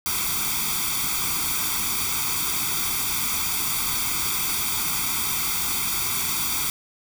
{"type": "noise with comb filter", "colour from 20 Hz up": "white", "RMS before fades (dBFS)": -25, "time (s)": [0.06, 6.7], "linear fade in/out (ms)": 0, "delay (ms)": 0.86, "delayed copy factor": 1, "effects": []}